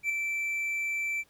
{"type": "tone with ADSR envelope", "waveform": "triangle", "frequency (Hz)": 2332, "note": "D7", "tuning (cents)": -13, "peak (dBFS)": -22, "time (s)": [0.03, 1.24], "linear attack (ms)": 66, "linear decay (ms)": 4, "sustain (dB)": -5, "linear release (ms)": 43, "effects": ["pink hiss -65 dBFS RMS until 1.29 s"]}